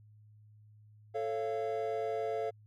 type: chord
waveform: triangle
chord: A augmented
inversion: none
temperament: just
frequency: 440 / 550 / 687.5 Hz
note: A4 / C#5 / E#5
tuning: 0 / -14 / -27 cents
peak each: -33 / -37 / -34 dBFS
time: 1.14-2.51 s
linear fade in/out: 20 ms
effects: tanh soft clip ceiling -22 dBFS + added 106 Hz sine -56 dBFS peak until 2.66 s